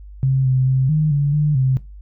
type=tone with pitch steps; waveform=sine; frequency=133.2 / 130 / 131.6 / 154.1 / 143.2 / 149.5 / 131.3 Hz; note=C3 / C3 / C3 / D#3 / D3 / D3 / C3; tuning=+31 / -11 / +10 / -16 / -43 / +31 / +6 cents; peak=-13 dBFS; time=0.23-1.77 s; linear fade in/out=0 ms; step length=220 ms; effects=noise-tail reverb RT60 0.2 s tail -17 dB re dry + added 50 Hz sine -35 dBFS peak until 2.01 s